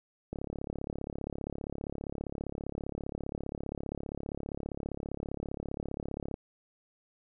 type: click train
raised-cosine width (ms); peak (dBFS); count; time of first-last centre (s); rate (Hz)
2; -23; 212; 0.33-6.341; 35.1
effects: none